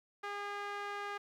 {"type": "tone with band-pass filter", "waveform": "sawtooth", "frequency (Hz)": 406.9, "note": "G#4", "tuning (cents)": -35, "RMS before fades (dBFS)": -41, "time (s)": [0.23, 1.18], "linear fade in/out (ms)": 10, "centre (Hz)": 1400, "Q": 1.3, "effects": ["12-bit"]}